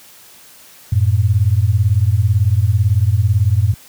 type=beating tone pair; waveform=sine; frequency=92.5 / 110.5 Hz; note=F#2 / A2; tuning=0 / +8 cents; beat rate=18 Hz; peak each=-13 dBFS; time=0.92-3.74 s; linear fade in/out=5 ms; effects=white hiss -43 dBFS RMS until 3.88 s + high-pass 60 Hz 12 dB/octave